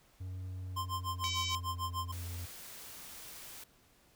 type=tone with pitch glide; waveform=triangle; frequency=92.5 to 87.71 Hz; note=F#2 to F2; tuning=0 to +8 cents; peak=-37 dBFS; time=0.2-2.46 s; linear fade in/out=10 ms; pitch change=-92 cents; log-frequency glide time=0.64-1.77 s
type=tone with tremolo; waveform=square; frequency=1046.5 Hz; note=C6; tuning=in tune; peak=-34 dBFS; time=0.76-2.12 s; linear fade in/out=10 ms; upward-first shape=sine; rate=6.7 Hz; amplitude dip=100%
type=harmonic tone; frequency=766 Hz; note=G5; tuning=40 cents flat; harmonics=3 / 4 / 5 / 6 / 7 / 8 / 9 / 10; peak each=-42 / -38 / -43 / -48 / -43 / -46 / -48 / -51 dBFS; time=1.24-1.55 s; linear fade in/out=0 ms
type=noise; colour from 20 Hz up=white; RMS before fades=-49 dBFS; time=2.12-3.64 s; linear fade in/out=5 ms
effects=pink hiss -66 dBFS RMS until 4.15 s